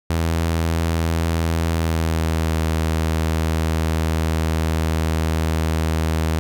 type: tone with pitch glide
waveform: sawtooth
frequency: 82.41 to 79.97 Hz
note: E2 to D#2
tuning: 0 to +48 cents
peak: -14 dBFS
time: 0.1-6.39 s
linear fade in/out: 0 ms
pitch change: -52 cents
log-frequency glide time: 1.6-2.59 s
effects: none